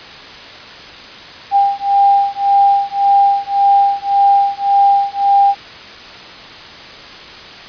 sine beating tone pair, 798 / 799.8 Hz, G5 / G5, +31 / +35 cents, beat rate 1.8 Hz, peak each -12 dBFS, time 1.51-5.55 s, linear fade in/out 50 ms, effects white hiss -33 dBFS RMS until 7.68 s + resampled to 11025 Hz

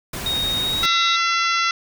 pink noise, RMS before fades -29 dBFS, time 0.13-0.86 s, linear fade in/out 5 ms
sine tone with pitch glide, 3729 to 3794 Hz, A#7 to A#7, 0 to +30 cents, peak -20 dBFS, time 0.26-1.16 s, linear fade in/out 2 ms, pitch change +30 cents, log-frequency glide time 0.58-0.78 s
harmonic tone, 677 Hz, E5, 46 cents sharp, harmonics 2 / 3 / 4 / 5 / 6 / 7 / 8 / 9, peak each -20 / -24 / -26 / -28 / -30 / -31 / -32 / -33 dBFS, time 0.83-1.71 s, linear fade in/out 2 ms
effects none

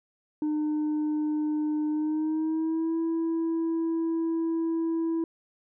sine tone with pitch glide, 303.3 to 328.8 Hz, D#4 to E4, -44 to -4 cents, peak -22 dBFS, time 0.42-5.24 s, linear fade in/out 2 ms, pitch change +140 cents, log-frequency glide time 1.89-2.98 s, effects tanh soft clip ceiling -24 dBFS

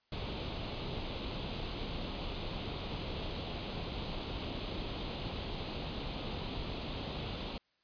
pink noise with comb filter, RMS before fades -39 dBFS, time 0.12-7.58 s, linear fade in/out 2 ms, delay 0.29 ms, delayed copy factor +0.6, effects white hiss -75 dBFS RMS until 7.83 s + resampled to 11025 Hz

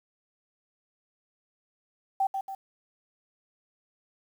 sine tone with echo, 777 Hz, G5, 16 cents flat, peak -22 dBFS, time 2.2-2.27 s, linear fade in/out 5 ms, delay 140 ms, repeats 2, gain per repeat -6 dB, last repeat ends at 2.55 s, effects 9-bit

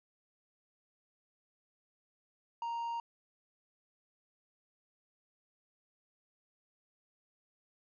triangle tone, 932.3 Hz, A#5, in tune, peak -33 dBFS, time 2.62-3 s, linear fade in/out 2 ms, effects resampled to 16000 Hz

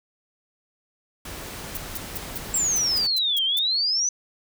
pink noise, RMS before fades -36 dBFS, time 1.25-3.07 s, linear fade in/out 5 ms
violet noise bursts, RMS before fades -30 dBFS, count 10, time 1.75-3.59 s, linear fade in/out 2 ms, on 22 ms, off 180 ms
sine exponential two-way sweep, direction down then up, 7690 to 3072 to 6110 Hz, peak -20 dBFS, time 2.54-4.09 s, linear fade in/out 2 ms, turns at 3.44 s
effects none

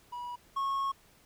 triangle tone pair in turn, 972 / 1094.5 Hz, B5 / C#6, -28 / -22 cents, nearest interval major second, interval 206 cents, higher second, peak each -35 / -27 dBFS, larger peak second, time 0.12-0.36 / 0.56-0.92 s, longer second, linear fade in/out 10 ms, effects pink hiss -62 dBFS RMS until 1.25 s

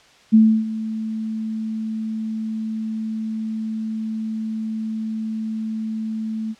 sine tone with ADSR envelope, 220 Hz, A3, in tune, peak -7 dBFS, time 0.32-6.55 s, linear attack 24 ms, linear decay 300 ms, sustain -16 dB, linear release 43 ms, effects white hiss -51 dBFS RMS until 6.59 s + low-pass 5000 Hz 12 dB/octave

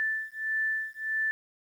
sine beating tone pair, 1760 / 1761.6 Hz, A6 / A6, 0 / +2 cents, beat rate 1.6 Hz, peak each -31 dBFS, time 0-1.31 s, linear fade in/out 0 ms, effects 10-bit

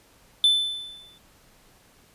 triangle tone with exponential decay, 3520 Hz, A7, in tune, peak -12 dBFS, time 0.44-1.18 s, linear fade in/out 1 ms, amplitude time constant 160 ms, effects pink hiss -57 dBFS RMS until 2.14 s + resampled to 32000 Hz

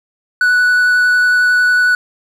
triangle tone with vibrato, 1480 Hz, F#6, in tune, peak -7 dBFS, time 0.41-1.95 s, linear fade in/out 2 ms, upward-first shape sine, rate 11 Hz, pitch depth 8 cents each way, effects none

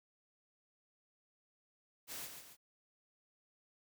white noise with echo, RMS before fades -45 dBFS, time 2.07-2.29 s, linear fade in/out 50 ms, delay 140 ms, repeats 2, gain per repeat -6 dB, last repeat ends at 2.57 s, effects none

